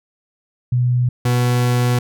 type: tone pair in turn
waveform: sine / 40% pulse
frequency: 123.6 / 122.82 Hz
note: B2 / B2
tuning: +2 / -9 cents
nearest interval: unison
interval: 11 cents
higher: first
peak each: -13 dBFS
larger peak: neither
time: 0.72-1.09 / 1.25-1.99 s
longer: second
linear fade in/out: 5 ms
effects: none